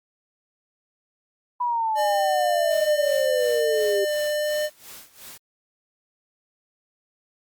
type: exponential sweep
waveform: sine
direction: down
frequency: 987.8 to 392 Hz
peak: -21 dBFS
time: 1.6-4.05 s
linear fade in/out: 10 ms
type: tone with vibrato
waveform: square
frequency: 600 Hz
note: D5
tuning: 37 cents sharp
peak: -23 dBFS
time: 1.95-4.7 s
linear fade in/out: 50 ms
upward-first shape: triangle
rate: 1.2 Hz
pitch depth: 9 cents each way
type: noise with tremolo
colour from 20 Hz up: white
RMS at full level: -41 dBFS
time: 2.7-5.38 s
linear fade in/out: 10 ms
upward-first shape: sine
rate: 2.8 Hz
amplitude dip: 85%
effects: Opus 48 kbps